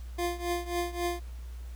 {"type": "tone with tremolo", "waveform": "25% pulse", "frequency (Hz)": 349.2, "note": "F4", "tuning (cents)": 0, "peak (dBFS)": -23, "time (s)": [0.18, 1.2], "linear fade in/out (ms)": 10, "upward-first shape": "triangle", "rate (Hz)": 3.7, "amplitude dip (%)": 90, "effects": ["added 60 Hz sine -38 dBFS peak until 1.75 s", "pink hiss -58 dBFS RMS until 1.75 s"]}